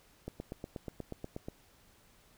click train, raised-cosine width 2 ms, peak -26 dBFS, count 11, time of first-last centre 0.28-1.485 s, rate 8.3 Hz, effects pink hiss -64 dBFS RMS until 2.37 s

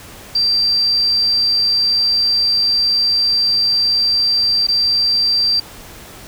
sine tone with dropouts, 4699 Hz, D8, in tune, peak -12 dBFS, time 0.35-5.6 s, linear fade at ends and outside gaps 5 ms, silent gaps 4.669-4.685 s, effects pink hiss -37 dBFS RMS until 6.27 s

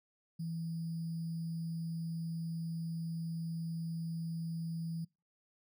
sine tone with sample-and-hold, 164.81 Hz, E3, in tune, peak -36 dBFS, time 0.39-5.05 s, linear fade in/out 10 ms, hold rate 4900 Hz, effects noise-tail reverb RT60 0.3 s tail -26 dB re dry

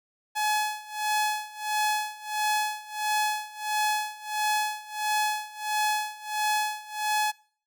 sawtooth tone with tremolo, 849 Hz, G#5, 38 cents sharp, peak -19 dBFS, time 0.35-7.32 s, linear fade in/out 20 ms, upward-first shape sine, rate 1.5 Hz, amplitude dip 90%, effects noise-tail reverb RT60 0.5 s tail -23 dB re dry

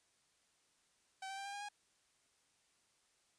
sawtooth tone with pitch steps, 768 / 778.7 / 789.6 / 800.6 / 811.8 / 823.1 Hz, G5 / G5 / G5 / G5 / G#5 / G#5, -36 / -12 / +12 / +36 / -40 / -16 cents, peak -40 dBFS, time 1.22-1.688 s, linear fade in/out 5 ms, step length 78 ms, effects white hiss -75 dBFS RMS until 3.38 s + resampled to 22050 Hz

